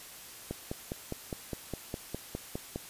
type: click train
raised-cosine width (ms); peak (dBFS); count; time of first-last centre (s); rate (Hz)
2; -21; 12; 0.51-2.759; 4.89
effects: white hiss -48 dBFS RMS until 2.89 s + resampled to 32000 Hz